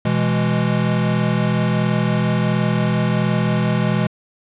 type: chord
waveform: square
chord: E major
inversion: second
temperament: equal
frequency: 123.47 / 164.81 / 207.7 Hz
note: B2 / E3 / G#3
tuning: 0 / 0 / 0 cents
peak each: -21 dBFS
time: 0.05-4.07 s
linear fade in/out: 5 ms
effects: resampled to 8000 Hz + 9-bit